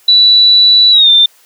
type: tone with pitch glide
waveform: sine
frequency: 3951 to 3581 Hz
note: B7 to A7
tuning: 0 to +30 cents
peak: -3 dBFS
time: 0.08-1.26 s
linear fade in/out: 5 ms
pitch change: -170 cents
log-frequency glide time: 0.91-1.1 s
effects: white hiss -47 dBFS RMS until 1.45 s + high-pass 400 Hz 12 dB/octave